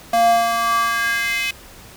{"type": "tone with high-pass filter sweep", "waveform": "square", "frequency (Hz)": 231.3, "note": "A#3", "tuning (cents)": -13, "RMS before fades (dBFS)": -18, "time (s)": [0.13, 1.51], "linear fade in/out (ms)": 5, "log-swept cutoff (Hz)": [590, 2500], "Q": 4.4, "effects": ["pink hiss -42 dBFS RMS until 1.96 s"]}